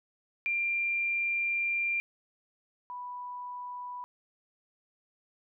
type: tone pair in turn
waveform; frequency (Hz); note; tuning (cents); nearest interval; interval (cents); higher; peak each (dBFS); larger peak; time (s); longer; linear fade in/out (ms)
sine; 2381 / 985.9; D7 / B5; +23 / -3; octave + minor third; 1526; first; -27 / -37; first; 0.46-2 / 2.9-4.04; first; 0
effects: none